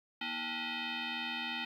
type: tone with frequency modulation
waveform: sine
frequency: 322 Hz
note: E4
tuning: 41 cents flat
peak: -35 dBFS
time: 0.21-1.65 s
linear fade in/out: 5 ms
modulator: 561 Hz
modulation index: 6
effects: 11-bit